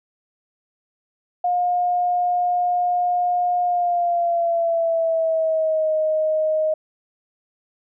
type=tone with pitch glide; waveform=sine; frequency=713 to 624.3 Hz; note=F5 to D#5; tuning=+36 to +6 cents; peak=-17 dBFS; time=1.44-6.74 s; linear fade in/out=5 ms; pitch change=-230 cents; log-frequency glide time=3.63-5.93 s; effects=none